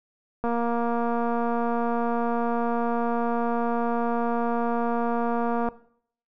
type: click train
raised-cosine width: 1 ms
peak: -14 dBFS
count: 1234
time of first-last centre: 0.44-5.687 s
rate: 235 Hz
effects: noise-tail reverb RT60 0.6 s tail -18 dB re dry